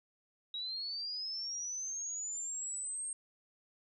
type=linear sweep; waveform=sine; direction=up; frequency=3813 to 8580 Hz; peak=-37 dBFS; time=0.54-3.13 s; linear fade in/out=2 ms; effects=none